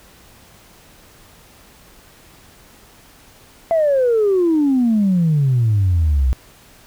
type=exponential sweep; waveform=sine; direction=down; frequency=679 to 61.2 Hz; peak=-11 dBFS; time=3.71-6.33 s; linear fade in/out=0 ms; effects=tanh soft clip ceiling -9 dBFS + pink hiss -47 dBFS RMS until 6.86 s